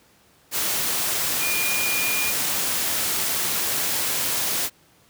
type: tone in noise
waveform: sine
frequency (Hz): 2427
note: D#7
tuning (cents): -44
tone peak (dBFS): -25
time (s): 1.39-2.34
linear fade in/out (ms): 50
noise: white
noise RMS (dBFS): -24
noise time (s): 0.51-4.7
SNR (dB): -4
effects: pink hiss -57 dBFS RMS until 5.09 s + high-pass 80 Hz 12 dB/octave